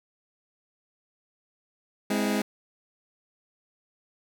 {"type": "chord", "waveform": "sawtooth", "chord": "Ab augmented", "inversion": "none", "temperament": "just", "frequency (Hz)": [207.7, 259.6, 324.5], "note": ["Ab3", "C4", "E4"], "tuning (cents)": [0, -13, -27], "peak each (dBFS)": [-22, -26, -28], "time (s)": [2.1, 2.42], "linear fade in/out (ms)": 5, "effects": []}